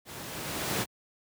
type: noise with level ramp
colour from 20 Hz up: pink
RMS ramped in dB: -43 to -28 dBFS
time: 0.05-0.86 s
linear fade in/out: 50 ms
effects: high-pass 100 Hz 12 dB/octave